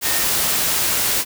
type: tone in noise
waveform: sine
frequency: 1837 Hz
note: A#6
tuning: 26 cents flat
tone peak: -29 dBFS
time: 0.02-0.26 s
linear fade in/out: 50 ms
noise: white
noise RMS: -19 dBFS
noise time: 0.01-1.25 s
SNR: -13 dB
effects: none